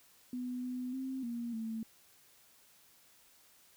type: tone with pitch steps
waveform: sine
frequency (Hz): 249 / 251.1 / 263.2 / 236.1 / 223.6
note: B3 / B3 / C4 / A#3 / A3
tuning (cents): +14 / +29 / +10 / +22 / +28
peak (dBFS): -36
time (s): 0.33-1.83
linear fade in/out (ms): 2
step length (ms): 300
effects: white hiss -64 dBFS RMS until 3.76 s